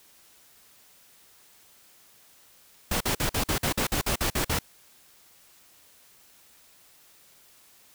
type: noise bursts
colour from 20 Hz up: pink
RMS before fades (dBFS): -26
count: 12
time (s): 2.91-4.59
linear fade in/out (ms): 5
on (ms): 96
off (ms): 48
effects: white hiss -57 dBFS RMS until 7.94 s